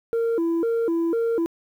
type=tone with vibrato; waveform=sine; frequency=392.1 Hz; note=G4; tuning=in tune; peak=-17 dBFS; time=0.13-1.46 s; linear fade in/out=0 ms; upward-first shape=square; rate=2 Hz; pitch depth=280 cents each way; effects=tanh soft clip ceiling -19 dBFS + 9-bit